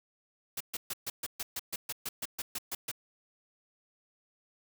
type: noise bursts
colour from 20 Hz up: white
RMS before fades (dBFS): -36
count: 15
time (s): 0.57-2.915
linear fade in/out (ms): 5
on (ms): 35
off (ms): 130
effects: none